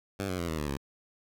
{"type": "tone with pitch steps", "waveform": "10% pulse", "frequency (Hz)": [98.2, 91.62, 85.49, 79.76, 74.42, 69.44], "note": ["G2", "F#2", "F2", "D#2", "D2", "C#2"], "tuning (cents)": [4, -17, -36, 43, 24, 4], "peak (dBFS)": -23, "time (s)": [0.19, 0.772], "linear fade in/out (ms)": 10, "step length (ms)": 97, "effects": []}